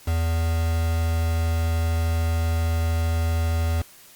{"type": "tone with quantisation", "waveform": "triangle", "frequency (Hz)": 82.41, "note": "E2", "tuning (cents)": 0, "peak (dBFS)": -18, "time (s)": [0.07, 3.82], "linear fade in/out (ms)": 10, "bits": 5, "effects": ["white hiss -49 dBFS RMS until 4.15 s", "Opus 48 kbps"]}